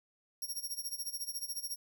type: tone with tremolo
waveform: 15% pulse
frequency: 5588 Hz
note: F8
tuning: in tune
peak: -29 dBFS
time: 0.42-1.76 s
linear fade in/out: 2 ms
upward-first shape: sine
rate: 14 Hz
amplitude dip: 85%
effects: none